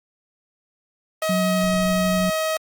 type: tone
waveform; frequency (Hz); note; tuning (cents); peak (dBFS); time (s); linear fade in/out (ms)
sawtooth; 634; D#5; +32; -17; 1.22-2.57; 2
type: tone with vibrato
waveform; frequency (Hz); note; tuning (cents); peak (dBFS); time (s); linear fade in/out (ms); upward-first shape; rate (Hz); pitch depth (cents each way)
sine; 184.4; F#3; -6; -20; 1.29-2.3; 5; sine; 12; 14
effects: Opus 32 kbps